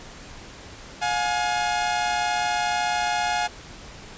sawtooth tone pair together, 714 / 838.7 Hz, F5 / G#5, +38 / +17 cents, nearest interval minor third, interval 279 cents, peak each -21 dBFS, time 1.01-3.48 s, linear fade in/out 20 ms, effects pink hiss -42 dBFS RMS until 4.17 s + resampled to 16000 Hz

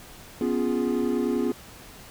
triangle chord, C# dominant seventh, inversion third, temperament equal, 246.9 / 277.2 / 349.2 / 415.3 Hz, B3 / C#4 / E#4 / G#4, 0 / 0 / 0 / 0 cents, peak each -24 / -27 / -26 / -27 dBFS, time 0.41-1.52 s, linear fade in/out 2 ms, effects tanh soft clip ceiling -11 dBFS + pink hiss -46 dBFS RMS until 2.1 s

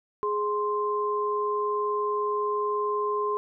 sine tone pair together, 417.3 / 1046.5 Hz, G#4 / C6, +8 / 0 cents, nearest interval octave + major third, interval 1592 cents, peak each -27 dBFS, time 0.23-3.37 s, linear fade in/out 0 ms, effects none

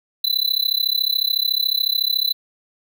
square tone with amplitude modulation, 4000 Hz, B7, 21 cents sharp, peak -14 dBFS, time 0.24-2.33 s, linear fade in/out 5 ms, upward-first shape sine, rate 33.9 Hz, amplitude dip 100%, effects none

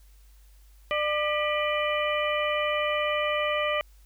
harmonic tone with a mistuned harmonic, 598 Hz, D5, 31 cents sharp, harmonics 1 / 2 / 3 / 4 / 5, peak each -27 / -30 / -32 / -33 / -34 dBFS, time 0.91-3.81 s, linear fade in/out 0 ms, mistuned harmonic 3, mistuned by +150 cents, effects added 50 Hz sine -51 dBFS peak until 4.05 s + white hiss -64 dBFS RMS until 4.05 s

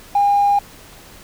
triangle tone, 810 Hz, G#5, 43 cents flat, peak -8 dBFS, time 0.15-0.59 s, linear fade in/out 5 ms, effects tanh soft clip ceiling -9 dBFS + pink hiss -42 dBFS RMS until 1.23 s

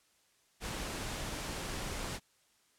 pink noise, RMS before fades -39 dBFS, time 0.6-2.2 s, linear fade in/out 50 ms, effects white hiss -70 dBFS RMS until 2.78 s + low-pass 10000 Hz 12 dB/octave

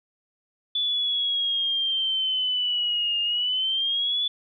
sine linear two-way sweep, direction down then up, 3466 to 2820 to 3466 Hz, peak -22 dBFS, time 0.75-4.28 s, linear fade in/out 5 ms, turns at 3.21 s, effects none

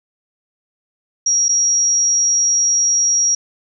sine tone with dropouts, 5670 Hz, F8, 25 cents sharp, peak -12 dBFS, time 1.26-3.35 s, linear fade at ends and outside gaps 5 ms, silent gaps 1.484-1.49 s, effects none

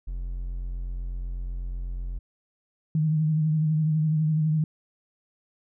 triangle tone, 44.04 Hz, F1, 15 cents sharp, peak -27 dBFS, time 0.07-2.19 s, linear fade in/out 10 ms
sine tone with vibrato, 155.5 Hz, D#3, 1 cent flat, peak -20 dBFS, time 2.95-4.64 s, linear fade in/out 2 ms, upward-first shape triangle, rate 12 Hz, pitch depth 48 cents each way
effects none

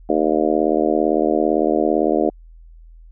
harmonic tone, 77.78 Hz, D#2, in tune, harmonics 3 / 4 / 5 / 6 / 7 / 8 / 9, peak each -25 / -20 / -21 / -23 / -24 / -23 / -24 dBFS, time 0.09-2.3 s, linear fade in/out 5 ms, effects added 41 Hz sine -40 dBFS peak until 3.11 s

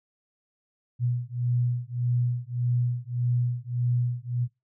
sine beating tone pair, 121.2 / 122.9 Hz, B2 / B2, -32 / -8 cents, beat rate 1.7 Hz, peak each -27 dBFS, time 0.99-4.48 s, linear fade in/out 50 ms, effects noise-tail reverb RT60 0.2 s tail -21 dB re dry

